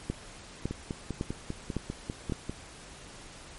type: two click trains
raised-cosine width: 3 ms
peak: -20 / -17 dBFS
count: 10 / 5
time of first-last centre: 0.71-2.496 / 0.1-2.322 s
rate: 5.04 / 1.8 Hz
effects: pink hiss -48 dBFS RMS until 3.58 s + MP3 48 kbps